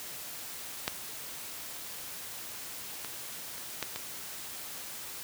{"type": "clicks", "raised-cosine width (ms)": 0.2, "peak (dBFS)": [-11, -20, -27, -14, -18], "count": 5, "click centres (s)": [0.879, 3.047, 3.58, 3.827, 3.96], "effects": ["white hiss -42 dBFS RMS until 5.23 s", "high-pass 60 Hz 12 dB/octave"]}